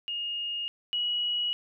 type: tone pair in turn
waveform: sine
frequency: 2850 / 2915 Hz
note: F7 / F#7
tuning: +34 / -26 cents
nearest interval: unison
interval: 40 cents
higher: second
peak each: -30 / -26 dBFS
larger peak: second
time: 0.08-0.68 / 0.93-1.53 s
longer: neither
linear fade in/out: 0 ms
effects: none